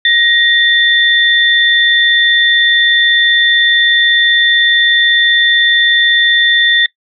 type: tone pair together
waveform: sine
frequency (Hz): 1881 / 3545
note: A#6 / A7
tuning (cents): +15 / +12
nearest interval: major seventh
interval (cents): 1097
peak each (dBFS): -10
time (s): 0.05-6.86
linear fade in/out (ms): 2
effects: noise-tail reverb RT60 0.1 s tail -20 dB re dry